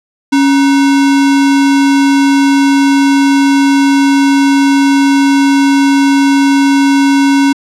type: tone with sample-and-hold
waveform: sine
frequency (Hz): 277.2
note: C#4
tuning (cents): 0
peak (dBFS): -5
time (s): 0.32-7.53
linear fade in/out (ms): 10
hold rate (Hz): 1225
effects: low-pass 7000 Hz 12 dB/octave